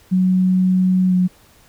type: tone with pitch glide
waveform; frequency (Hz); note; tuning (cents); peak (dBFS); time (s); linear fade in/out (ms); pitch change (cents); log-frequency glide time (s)
sine; 185 to 182.14; F#3 to F#3; 0 to -27; -12; 0.11-1.28; 20; -27; 1.08-1.14
effects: pink hiss -51 dBFS RMS until 1.68 s